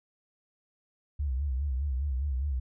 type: tone with vibrato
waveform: sine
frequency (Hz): 68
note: C#2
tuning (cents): -33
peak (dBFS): -27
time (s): 1.19-2.6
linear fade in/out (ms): 10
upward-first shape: sine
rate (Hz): 4.9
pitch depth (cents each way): 140
effects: none